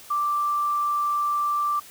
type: tone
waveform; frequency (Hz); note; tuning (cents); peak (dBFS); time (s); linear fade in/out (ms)
sine; 1174.7; D6; 0; -21; 0.1-1.8; 10
effects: white hiss -46 dBFS RMS until 1.9 s